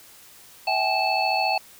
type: tone cluster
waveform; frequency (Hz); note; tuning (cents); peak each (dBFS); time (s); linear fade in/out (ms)
sine; 653 / 768 / 842 / 2627 / 4405; E5 / G5 / G#5 / E7 / C#8; -17 / -36 / +24 / -7 / -12; -29 / -24 / -27 / -26 / -29; 0.67-1.58; 5
effects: white hiss -49 dBFS RMS until 1.79 s